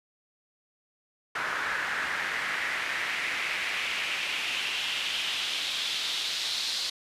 pink noise with band-pass filter sweep, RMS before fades -31 dBFS, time 1.35-6.9 s, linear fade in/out 5 ms, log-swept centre 1500 to 4200 Hz, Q 2.8, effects resampled to 32000 Hz

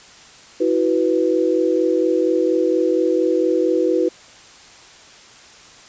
sine chord, E suspended second, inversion none, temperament equal with one note detuned, 325.7 / 370 / 493.9 Hz, E4 / F#4 / B4, -21 / 0 / 0 cents, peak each -19 dBFS, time 0.6-4.09 s, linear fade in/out 10 ms, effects white hiss -44 dBFS RMS until 5.88 s + resampled to 16000 Hz

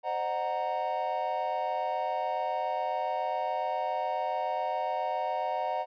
triangle chord, C half-diminished seventh, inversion none, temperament equal with one note detuned, 523.3 / 610.5 / 740 / 932.3 Hz, C5 / Eb5 / Gb5 / Bb5, 0 / -33 / 0 / 0 cents, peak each -36 / -33 / -30 / -32 dBFS, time 0.03-5.86 s, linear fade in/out 50 ms, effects resampled to 11025 Hz

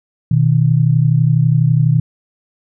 sine tone pair together, 123.47 / 155.56 Hz, B2 / D#3, 0 / 0 cents, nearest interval major third, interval 400 cents, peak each -12 dBFS, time 0.31-2 s, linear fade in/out 5 ms, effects none

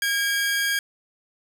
sawtooth tone pair together, 1626.3 / 2300 Hz, G#6 / D7, -37 / -37 cents, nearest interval tritone, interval 600 cents, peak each -18 / -29 dBFS, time 0.02-0.79 s, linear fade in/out 2 ms, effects none

